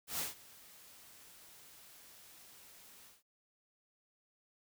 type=noise with ADSR envelope; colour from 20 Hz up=white; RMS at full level=-36 dBFS; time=0.07-3.23 s; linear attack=120 ms; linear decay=150 ms; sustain=-22 dB; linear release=170 ms; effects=none